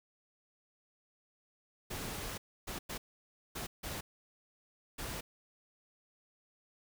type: noise bursts at uneven times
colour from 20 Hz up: pink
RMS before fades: -41 dBFS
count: 6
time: 1.9-2.38 / 2.67-2.79 / 2.89-2.98 / 3.55-3.67 / 3.83-4.01 / 4.98-5.21 s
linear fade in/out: 10 ms
effects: none